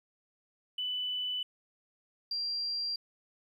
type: tone pair in turn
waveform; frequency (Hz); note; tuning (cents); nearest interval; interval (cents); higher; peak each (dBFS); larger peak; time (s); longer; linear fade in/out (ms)
triangle; 2989 / 4745; F#7 / D8; +17 / +17; minor sixth; 800; second; -28; neither; 0.78-1.43 / 2.31-2.96; neither; 5
effects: tanh soft clip ceiling -30 dBFS